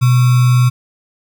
sine tone with sample-and-hold, 124.6 Hz, B2, 16 cents sharp, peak -7 dBFS, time 0.01-0.7 s, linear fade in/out 20 ms, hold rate 1225 Hz, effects none

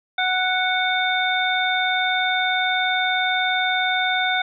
harmonic tone with a mistuned harmonic, 740 Hz, F#5, in tune, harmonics 1 / 2 / 3 / 5, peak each -23 / -23 / -25 / -25 dBFS, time 0.18-4.42 s, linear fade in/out 5 ms, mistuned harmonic 5, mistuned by -43 cents, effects none

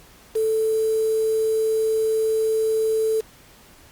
sine tone with quantisation, 440 Hz, A4, in tune, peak -18 dBFS, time 0.35-3.21 s, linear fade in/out 10 ms, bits 6, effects pink hiss -50 dBFS RMS until 3.91 s + Opus 48 kbps

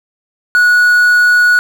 triangle tone with quantisation, 1462 Hz, F#6, 21 cents flat, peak -4 dBFS, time 0.55-1.59 s, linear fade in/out 0 ms, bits 5, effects none

